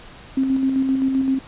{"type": "tone with tremolo", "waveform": "sine", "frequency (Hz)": 266, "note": "C4", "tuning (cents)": 29, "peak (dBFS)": -15, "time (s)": [0.37, 1.39], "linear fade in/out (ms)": 5, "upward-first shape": "square", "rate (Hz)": 7.7, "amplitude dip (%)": 35, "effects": ["pink hiss -42 dBFS RMS until 1.47 s", "resampled to 8000 Hz"]}